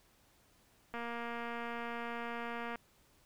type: click train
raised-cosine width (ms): 0.5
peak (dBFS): -27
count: 428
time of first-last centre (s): 0.94-2.757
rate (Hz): 235
effects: pink hiss -68 dBFS RMS until 3.25 s